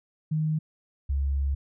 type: tone pair in turn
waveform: sine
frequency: 155.56 / 69.29 Hz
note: D#3 / C#2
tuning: 0 / 0 cents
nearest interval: octave + major second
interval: 1400 cents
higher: first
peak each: -23 dBFS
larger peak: neither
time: 0.31-0.59 / 1.09-1.55 s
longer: second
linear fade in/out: 10 ms
effects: none